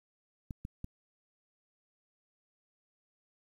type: clicks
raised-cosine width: 5 ms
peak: -27 dBFS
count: 3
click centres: 0.508 / 0.651 / 0.844 s
effects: 10-bit